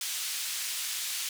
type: band-pass noise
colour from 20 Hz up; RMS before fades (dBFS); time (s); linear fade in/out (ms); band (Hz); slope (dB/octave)
pink; -34; 0.01-1.29; 2; 3100 to 15000; 12
effects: none